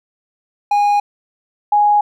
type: tone pair in turn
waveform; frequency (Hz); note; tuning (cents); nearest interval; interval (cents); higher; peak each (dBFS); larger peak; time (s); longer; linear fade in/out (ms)
triangle / sine; 821 / 829.6; G#5 / G#5; -20 / -2; unison; 18; second; -9; neither; 0.71-1 / 1.72-2.01; neither; 5
effects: none